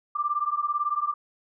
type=beating tone pair; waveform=sine; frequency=1174.7 / 1192.7 Hz; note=D6 / D6; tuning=0 / +26 cents; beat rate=18 Hz; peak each=-27 dBFS; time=0.15-1.14 s; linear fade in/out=10 ms; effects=none